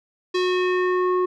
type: tone with low-pass filter sweep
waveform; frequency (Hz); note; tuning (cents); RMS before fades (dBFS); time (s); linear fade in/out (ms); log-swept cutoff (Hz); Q
square; 364.6; F#4; -25; -21; 0.34-1.26; 10; 4500 to 920; 1.8
effects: none